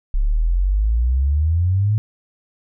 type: exponential sweep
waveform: sine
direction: up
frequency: 33.65 to 110 Hz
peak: -14 dBFS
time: 0.14-1.98 s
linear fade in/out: 0 ms
effects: none